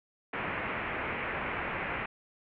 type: low-pass noise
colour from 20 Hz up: white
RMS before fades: -35 dBFS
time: 0.33-2.06 s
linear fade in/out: 5 ms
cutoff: 2500 Hz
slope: 48 dB/octave
effects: none